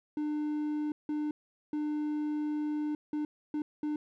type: tone bursts at uneven times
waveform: triangle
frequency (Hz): 300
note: D4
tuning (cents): +37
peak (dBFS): -28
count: 6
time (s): 0.17-0.92 / 1.09-1.31 / 1.73-2.95 / 3.13-3.25 / 3.54-3.62 / 3.83-3.96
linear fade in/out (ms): 2
effects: none